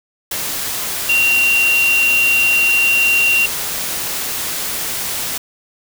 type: tone in noise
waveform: sine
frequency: 2757 Hz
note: F7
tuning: 23 cents flat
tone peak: -11 dBFS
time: 1.09-3.46 s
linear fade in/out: 5 ms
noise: white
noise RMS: -22 dBFS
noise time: 0.31-5.38 s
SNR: +8 dB
effects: none